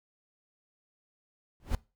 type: noise with exponential growth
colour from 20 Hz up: brown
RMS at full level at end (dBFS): -25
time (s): 1.6-1.75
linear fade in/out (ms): 1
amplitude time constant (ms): 31
effects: noise-tail reverb RT60 0.3 s tail -22 dB re dry